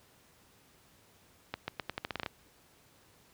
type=accelerating click train; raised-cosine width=0.3 ms; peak=-18 dBFS; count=11; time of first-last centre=1.54-2.262 s; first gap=140 ms; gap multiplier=0.84; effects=pink hiss -63 dBFS RMS until 3.33 s + high-pass 60 Hz 12 dB/octave